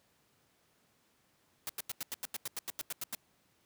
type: noise bursts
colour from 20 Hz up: white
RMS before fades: -38 dBFS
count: 14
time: 1.67-3.149 s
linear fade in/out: 0 ms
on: 23 ms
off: 89 ms
effects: pink hiss -71 dBFS RMS until 3.65 s + high-pass 100 Hz 12 dB/octave